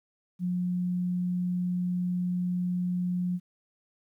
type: tone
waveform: sine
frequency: 179.1 Hz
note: F3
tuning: 44 cents sharp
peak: -26 dBFS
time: 0.39-3.4 s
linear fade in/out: 50 ms
effects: 11-bit